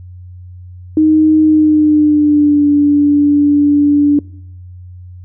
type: tone with pitch glide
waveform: sine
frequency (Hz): 311.1 to 290.3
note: D#4 to D4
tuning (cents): 0 to -20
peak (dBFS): -6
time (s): 0.97-4.19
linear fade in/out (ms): 2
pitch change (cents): -120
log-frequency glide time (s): 1.41-2.68
effects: noise-tail reverb RT60 0.8 s tail -25 dB re dry + added 90 Hz sine -30 dBFS peak until 5.24 s